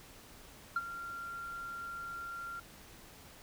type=tone with ADSR envelope; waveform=sine; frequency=1382 Hz; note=F6; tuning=19 cents flat; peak=-26 dBFS; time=0.76-2.6 s; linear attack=4 ms; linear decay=37 ms; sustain=-14 dB; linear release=7 ms; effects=tanh soft clip ceiling -26 dBFS + pink hiss -55 dBFS RMS until 3.42 s